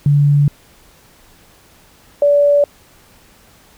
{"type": "tone pair in turn", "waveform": "sine", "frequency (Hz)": [144.2, 576.8], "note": ["D3", "D5"], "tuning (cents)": [-31, -31], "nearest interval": "2 octaves", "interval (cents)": 2400, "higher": "second", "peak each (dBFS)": -8, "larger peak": "neither", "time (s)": [[0.06, 0.48], [2.22, 2.64]], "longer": "neither", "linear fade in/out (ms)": 2, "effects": ["pink hiss -48 dBFS RMS until 3.77 s"]}